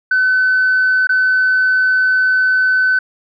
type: tone with dropouts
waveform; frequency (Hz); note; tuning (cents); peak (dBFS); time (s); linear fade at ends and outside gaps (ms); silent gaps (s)
sine; 1514; F#6; +39; -9; 0.11-2.99; 5; 1.071-1.092
effects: tanh soft clip ceiling -7 dBFS